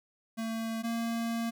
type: tone pair in turn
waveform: square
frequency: 225.4 / 230.5 Hz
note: A3 / A#3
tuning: +42 / -19 cents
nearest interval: unison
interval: 39 cents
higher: second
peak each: -33 / -31 dBFS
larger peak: second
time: 0.37-0.83 / 0.83-1.51 s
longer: second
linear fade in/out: 20 ms
effects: none